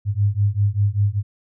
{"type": "beating tone pair", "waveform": "sine", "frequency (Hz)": [99.5, 104.6], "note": ["G2", "G#2"], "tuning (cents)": [26, 13], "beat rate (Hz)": 5.1, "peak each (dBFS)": -19, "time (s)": [0.05, 1.23], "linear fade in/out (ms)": 50, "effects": []}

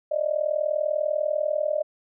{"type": "tone with amplitude modulation", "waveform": "sine", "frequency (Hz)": 606, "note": "D#5", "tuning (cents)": -46, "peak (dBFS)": -18, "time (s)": [0.11, 1.83], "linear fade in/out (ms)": 10, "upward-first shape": "sine", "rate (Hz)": 40.1, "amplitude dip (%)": 90, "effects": []}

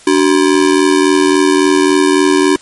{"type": "ring-modulated tone", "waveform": "square", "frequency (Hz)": 333.5, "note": "E4", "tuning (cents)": 20, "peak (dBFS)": -5, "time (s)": [0.07, 2.56], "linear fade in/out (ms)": 0, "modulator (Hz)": 41.8, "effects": ["white hiss -40 dBFS RMS until 2.61 s", "MP3 48 kbps"]}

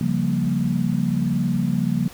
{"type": "chord", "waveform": "sine", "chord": "G half-diminished seventh", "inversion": "second", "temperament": "equal", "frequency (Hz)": [138.59, 174.61, 196, 233.1], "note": ["Db3", "F3", "G3", "Bb3"], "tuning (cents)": [0, 0, 0, 0], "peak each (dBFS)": [-25, -23, -25, -24], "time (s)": [0.01, 2.08], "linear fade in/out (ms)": 2, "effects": ["pink hiss -43 dBFS RMS until 2.13 s"]}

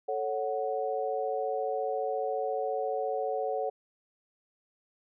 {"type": "chord", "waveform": "sine", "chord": "F# minor", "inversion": "first", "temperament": "equal", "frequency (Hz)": [440, 554.4, 740], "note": ["A4", "C#5", "F#5"], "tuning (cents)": [0, 0, 0], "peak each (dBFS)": -33, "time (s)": [0.08, 3.7], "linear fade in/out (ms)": 10, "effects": []}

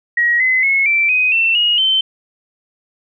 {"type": "tone with pitch steps", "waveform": "sine", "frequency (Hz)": [1900, 2036, 2183, 2339, 2507, 2687, 2880, 3087], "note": ["A#6", "C7", "C#7", "D7", "D#7", "E7", "F#7", "G7"], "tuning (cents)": [33, -48, -27, -8, 12, 33, -47, -27], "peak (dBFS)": -11, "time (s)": [0.17, 2.01], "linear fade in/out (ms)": 5, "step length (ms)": 230, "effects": []}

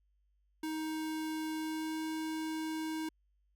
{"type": "tone with pitch glide", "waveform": "square", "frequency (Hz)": [314.2, 316.2], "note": ["D#4", "D#4"], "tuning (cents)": [17, 28], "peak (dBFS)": -36, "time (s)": [0.63, 3.09], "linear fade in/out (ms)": 5, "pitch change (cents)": 11, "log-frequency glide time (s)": [1.55, 2.04], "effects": ["added 50 Hz sine -70 dBFS peak until 3.55 s"]}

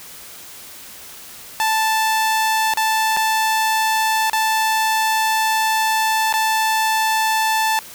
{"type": "tone with dropouts", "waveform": "sawtooth", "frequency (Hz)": 880, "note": "A5", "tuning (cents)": 0, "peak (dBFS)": -12, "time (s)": [1.6, 7.79], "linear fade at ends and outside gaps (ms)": 0, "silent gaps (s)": [[2.737, 2.773], [3.166, 3.171], [4.298, 4.332], [6.326, 6.339]], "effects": ["white hiss -38 dBFS RMS until 7.94 s"]}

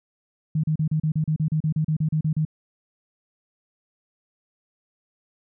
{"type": "tone bursts", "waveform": "sine", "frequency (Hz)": 155.56, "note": "D#3", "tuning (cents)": 0, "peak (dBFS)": -19, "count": 16, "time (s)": [0.55, 2.451], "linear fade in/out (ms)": 5, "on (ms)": 86, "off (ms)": 35, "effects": []}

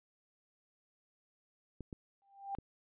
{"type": "clicks", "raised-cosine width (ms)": 3, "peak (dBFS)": -31, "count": 3, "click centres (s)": [1.807, 1.928, 2.586]}
{"type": "tone with exponential growth", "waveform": "sine", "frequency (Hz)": 792, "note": "G5", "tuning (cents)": 18, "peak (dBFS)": -34, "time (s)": [2.22, 2.55], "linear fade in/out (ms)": 0, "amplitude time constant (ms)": 71}
{"effects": ["resampled to 8000 Hz"]}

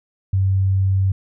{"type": "tone", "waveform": "sine", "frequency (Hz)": 96, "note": "G2", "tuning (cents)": -36, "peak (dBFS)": -14, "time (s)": [0.33, 1.12], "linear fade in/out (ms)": 5, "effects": []}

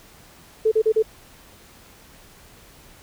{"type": "tone bursts", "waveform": "sine", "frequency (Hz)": 439, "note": "A4", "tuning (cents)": -4, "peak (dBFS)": -14, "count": 4, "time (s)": [0.65, 1.026], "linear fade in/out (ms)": 10, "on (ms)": 67, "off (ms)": 36, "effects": ["pink hiss -49 dBFS RMS until 3.02 s"]}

